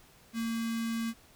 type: tone with notch filter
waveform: square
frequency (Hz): 228.3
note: A#3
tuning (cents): -36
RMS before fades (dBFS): -33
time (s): 0.33-1.14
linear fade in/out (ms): 50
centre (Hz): 670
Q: 0.94
effects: pink hiss -59 dBFS RMS until 1.35 s